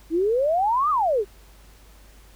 sine exponential two-way sweep, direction up then down, 311.1 to 1269 to 374.9 Hz, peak -18 dBFS, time 0.1-1.25 s, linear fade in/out 50 ms, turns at 0.9 s, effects added 50 Hz sine -48 dBFS peak until 2.35 s + pink hiss -54 dBFS RMS until 2.35 s

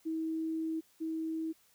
sine tone pair in turn, 321.3 / 321.3 Hz, E4 / E4, -44 / -44 cents, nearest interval unison, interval 0 cents, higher neither, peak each -32 / -33 dBFS, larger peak first, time 0.05-0.81 / 1-1.53 s, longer first, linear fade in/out 20 ms, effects white hiss -67 dBFS RMS until 1.74 s

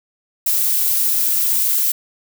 violet noise, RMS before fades -17 dBFS, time 0.46-1.92 s, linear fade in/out 5 ms, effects none

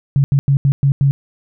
sine tone bursts at uneven times, 138.9 Hz, C#3, 4 cents sharp, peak -9 dBFS, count 6, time 0.16-0.24 / 0.32-0.39 / 0.48-0.57 / 0.65-0.72 / 0.83-0.92 / 1.01-1.11 s, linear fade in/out 0 ms, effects none

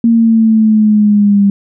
sine linear sweep, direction down, 232 to 198.8 Hz, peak -5 dBFS, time 0.04-1.5 s, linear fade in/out 2 ms, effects none

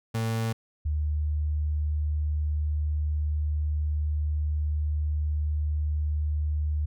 35% pulse / sine tone pair in turn, 112.9 / 75.35 Hz, A2 / D2, +45 / +45 cents, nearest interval perfect fifth, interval 700 cents, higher first, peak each -24 dBFS, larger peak neither, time 0.14-0.53 / 0.85-6.86 s, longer second, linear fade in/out 10 ms, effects none

